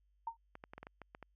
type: tone with exponential decay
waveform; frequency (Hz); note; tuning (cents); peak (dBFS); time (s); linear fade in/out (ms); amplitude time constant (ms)
sine; 917; A#5; -29; -33; 0.27-0.37; 5; 21
type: clicks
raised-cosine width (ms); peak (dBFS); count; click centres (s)
0.5; -33; 9; 0.554 / 0.639 / 0.735 / 0.78 / 0.83 / 0.869 / 1.017 / 1.149 / 1.227
effects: added 50 Hz sine -70 dBFS peak until 1.35 s